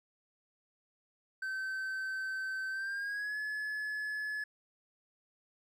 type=tone with pitch glide; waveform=triangle; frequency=1541 to 1709.8 Hz; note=G6 to G#6; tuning=-30 to +50 cents; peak=-33 dBFS; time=1.42-4.44 s; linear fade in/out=5 ms; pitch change=+180 cents; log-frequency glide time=2.7-3.38 s; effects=none